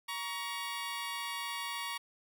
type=tone pair together; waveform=15% pulse; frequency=943.3 / 1124 Hz; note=A#5 / C#6; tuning=+20 / +24 cents; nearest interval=minor third; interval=304 cents; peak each=-33 / -33 dBFS; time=0.08-1.98 s; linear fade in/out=10 ms; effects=none